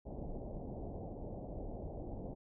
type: low-pass noise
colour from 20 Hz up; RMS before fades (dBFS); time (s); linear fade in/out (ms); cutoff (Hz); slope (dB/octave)
pink; -44; 0.05-2.35; 20; 760; 48
effects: none